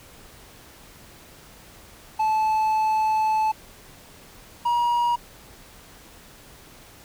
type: tone pair in turn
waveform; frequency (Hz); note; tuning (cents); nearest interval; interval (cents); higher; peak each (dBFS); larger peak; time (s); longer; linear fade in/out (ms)
triangle; 870 / 954.6; A5 / A#5; -20 / +41; major second; 161; second; -17; neither; 2.19-3.52 / 4.65-5.16; first; 10
effects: pink hiss -48 dBFS RMS until 7.04 s